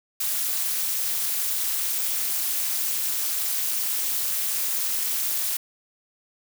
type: noise with amplitude modulation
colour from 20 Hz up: blue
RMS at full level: -22 dBFS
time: 0.2-5.57 s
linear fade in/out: 5 ms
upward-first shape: sine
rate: 299 Hz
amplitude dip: 85%
effects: none

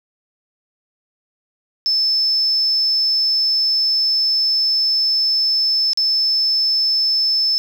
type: tone with dropouts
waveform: sine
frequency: 5260 Hz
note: E8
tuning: 5 cents flat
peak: -14 dBFS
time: 1.86-7.58 s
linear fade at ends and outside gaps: 0 ms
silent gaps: 5.933-5.974 s
effects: 7-bit

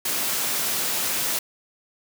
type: high-pass noise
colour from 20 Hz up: white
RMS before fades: -25 dBFS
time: 0.05-1.39 s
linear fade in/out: 5 ms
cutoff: 130 Hz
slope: 12 dB/octave
effects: none

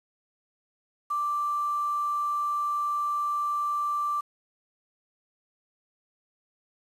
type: tone with quantisation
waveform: sine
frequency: 1174.7 Hz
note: D6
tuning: in tune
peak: -25 dBFS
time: 1.1-4.21 s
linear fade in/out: 10 ms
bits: 8
effects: resampled to 32000 Hz

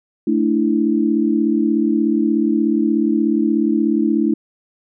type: chord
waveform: sine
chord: A suspended fourth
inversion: none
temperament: just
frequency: 220 / 293.3 / 330 Hz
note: A3 / D4 / E4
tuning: 0 / -2 / +2 cents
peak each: -18 dBFS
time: 0.27-4.34 s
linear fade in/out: 5 ms
effects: none

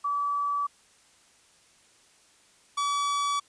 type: tone pair in turn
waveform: sine / 45% pulse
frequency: 1150 / 1144.4 Hz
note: D6 / D6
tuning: -37 / -45 cents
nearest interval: unison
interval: 8 cents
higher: first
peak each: -25 dBFS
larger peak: neither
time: 0.04-0.67 / 2.77-3.4 s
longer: neither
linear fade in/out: 10 ms
effects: white hiss -60 dBFS RMS until 3.48 s + resampled to 22050 Hz

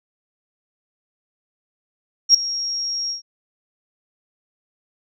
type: tone with ADSR envelope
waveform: sine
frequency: 5588 Hz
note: F8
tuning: in tune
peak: -4 dBFS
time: 2.29-3.22 s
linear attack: 55 ms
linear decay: 3 ms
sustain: -18 dB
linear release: 120 ms
effects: tanh soft clip ceiling -1 dBFS

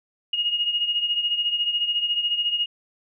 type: beating tone pair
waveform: sine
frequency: 2865 / 2879 Hz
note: F7 / F#7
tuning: +44 / -48 cents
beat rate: 14 Hz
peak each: -22 / -28 dBFS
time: 0.33-2.66 s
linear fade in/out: 5 ms
effects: none

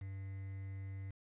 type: tone with quantisation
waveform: triangle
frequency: 97 Hz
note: G2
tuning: 18 cents flat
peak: -40 dBFS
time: 0.01-1.11 s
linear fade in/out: 5 ms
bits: 10
effects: resampled to 8000 Hz

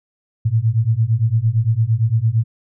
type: beating tone pair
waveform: sine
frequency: 108.2 / 117 Hz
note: A2 / A#2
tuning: -29 / +7 cents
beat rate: 8.8 Hz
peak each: -17 / -16 dBFS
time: 0.45-2.44 s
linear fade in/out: 10 ms
effects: none

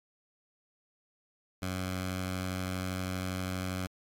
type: tone with notch filter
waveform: 10% pulse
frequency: 92.5 Hz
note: F#2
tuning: in tune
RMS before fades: -35 dBFS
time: 1.62-3.87 s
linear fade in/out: 5 ms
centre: 410 Hz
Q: 1.2
effects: AAC 64 kbps

